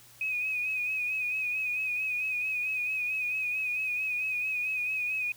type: tone with vibrato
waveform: sine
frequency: 2508 Hz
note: D#7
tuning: 13 cents sharp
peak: -28 dBFS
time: 0.21-5.32 s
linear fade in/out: 2 ms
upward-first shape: sine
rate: 4.5 Hz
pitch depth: 44 cents each way
effects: added 119 Hz sine -63 dBFS peak until 5.36 s + white hiss -55 dBFS RMS until 5.36 s